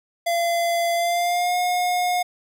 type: tone with pitch glide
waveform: square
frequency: 683 to 718.2 Hz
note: F5 to F5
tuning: -39 to +48 cents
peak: -20 dBFS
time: 0.26-2.23 s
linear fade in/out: 10 ms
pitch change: +87 cents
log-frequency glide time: 0.94-1.57 s
effects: none